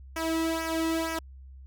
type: tone with flanger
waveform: sawtooth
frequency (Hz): 325.5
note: E4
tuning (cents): -22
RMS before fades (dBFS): -29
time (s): 0.16-1.19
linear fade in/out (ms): 5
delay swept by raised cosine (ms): 0.24 to 1.34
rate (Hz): 2.1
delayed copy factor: -0.75
effects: added 66 Hz sine -44 dBFS peak until 1.66 s